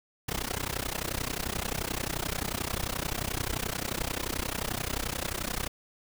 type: noise with amplitude modulation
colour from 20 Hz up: pink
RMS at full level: -29 dBFS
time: 0.28-5.68 s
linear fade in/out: 10 ms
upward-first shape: sine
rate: 31.4 Hz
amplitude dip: 95%
effects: none